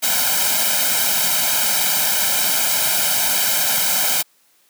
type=noise with comb filter; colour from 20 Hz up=white; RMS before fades=-18 dBFS; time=0.02-4.23 s; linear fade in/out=20 ms; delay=1.3 ms; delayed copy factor=+0.95; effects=white hiss -58 dBFS RMS until 4.69 s + high-pass 200 Hz 12 dB/octave